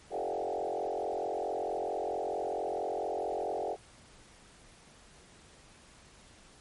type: tone with frequency modulation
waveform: sine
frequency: 582 Hz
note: D5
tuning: 16 cents flat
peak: -31 dBFS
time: 0.1-3.77 s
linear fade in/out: 50 ms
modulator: 44.5 Hz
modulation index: 4.7
effects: pink hiss -57 dBFS RMS until 6.6 s + MP3 48 kbps